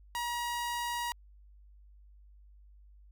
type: tone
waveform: sawtooth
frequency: 955 Hz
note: A#5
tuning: 42 cents sharp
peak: -29 dBFS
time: 0.15-1.12 s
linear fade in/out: 0 ms
effects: added 50 Hz sine -54 dBFS peak until 3.11 s